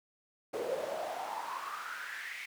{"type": "noise with high-pass filter sweep", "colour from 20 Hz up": "brown", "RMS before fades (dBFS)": -39, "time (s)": [0.53, 2.46], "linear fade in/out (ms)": 10, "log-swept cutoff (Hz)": [440, 2200], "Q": 6.1, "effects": []}